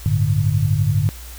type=chord; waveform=sine; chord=G suspended second; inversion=none; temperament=equal; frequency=98 / 110 / 146.83 Hz; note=G2 / A2 / D3; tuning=0 / 0 / 0 cents; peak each=-19 dBFS; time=0.06-1.09 s; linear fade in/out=0 ms; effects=added 60 Hz sine -34 dBFS peak until 1.38 s + white hiss -40 dBFS RMS until 1.38 s